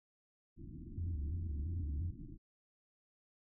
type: low-pass noise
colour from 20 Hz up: pink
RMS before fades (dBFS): -48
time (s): 0.56-2.38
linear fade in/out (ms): 50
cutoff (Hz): 340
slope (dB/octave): 96
type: tone with vibrato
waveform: sine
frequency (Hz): 79.2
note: D#2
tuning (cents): +31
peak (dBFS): -36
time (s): 0.97-2.11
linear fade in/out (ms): 10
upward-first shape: square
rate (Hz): 2.9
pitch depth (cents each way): 160
effects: none